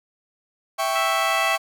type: chord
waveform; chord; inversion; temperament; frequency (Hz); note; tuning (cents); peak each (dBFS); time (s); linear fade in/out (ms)
40% pulse; C# diminished; first; equal; 659.3 / 784 / 1108.7; E5 / G5 / C#6; 0 / 0 / 0; -25 / -25 / -25; 0.78-1.58; 20
type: harmonic tone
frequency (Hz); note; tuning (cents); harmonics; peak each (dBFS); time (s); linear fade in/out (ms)
659; E5; -1; 2 / 3 / 4 / 5; -28 / -27 / -27 / -32; 0.95-1.56; 10
effects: none